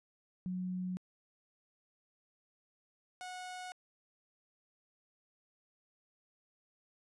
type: tone pair in turn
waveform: sine / sawtooth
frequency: 183 / 732 Hz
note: F#3 / F#5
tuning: -19 / -19 cents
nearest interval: 2 octaves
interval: 2400 cents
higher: second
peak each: -35 / -39 dBFS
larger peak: first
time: 0.46-0.97 / 3.21-3.72 s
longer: neither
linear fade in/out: 0 ms
effects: resampled to 24000 Hz